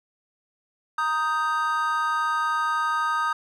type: chord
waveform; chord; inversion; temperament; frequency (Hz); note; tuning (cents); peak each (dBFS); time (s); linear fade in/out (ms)
triangle; Eb major; second; equal; 932.3 / 1244.5 / 1568; Bb5 / Eb6 / G6; 0 / 0 / 0; -27 / -22 / -27; 0.98-3.33; 5
effects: none